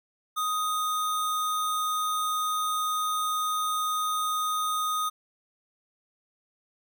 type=tone with sample-and-hold; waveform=sine; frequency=1249 Hz; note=D#6; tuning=6 cents sharp; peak=-25 dBFS; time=0.36-5.1 s; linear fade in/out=20 ms; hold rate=4900 Hz; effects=none